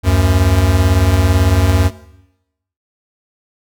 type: beating tone pair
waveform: square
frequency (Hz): 74.7 / 92.7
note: D2 / F#2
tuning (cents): +30 / +4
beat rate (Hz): 18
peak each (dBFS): -15 / -12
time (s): 0.03-1.91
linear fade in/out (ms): 50
effects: noise-tail reverb RT60 0.9 s tail -18 dB re dry